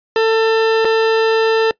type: tone with dropouts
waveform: 40% pulse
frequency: 446.5 Hz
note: A4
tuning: 25 cents sharp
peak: -10 dBFS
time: 0.16-1.71 s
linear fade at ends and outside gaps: 1 ms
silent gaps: 0.847-0.852 s
effects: noise-tail reverb RT60 0.1 s tail -22 dB re dry + resampled to 11025 Hz